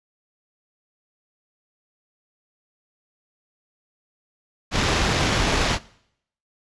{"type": "noise with sample-and-hold", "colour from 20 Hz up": "pink", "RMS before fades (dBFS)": -21, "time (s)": [4.71, 5.79], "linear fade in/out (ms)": 50, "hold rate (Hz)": 8820, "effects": ["noise-tail reverb RT60 0.7 s tail -21 dB re dry", "resampled to 22050 Hz"]}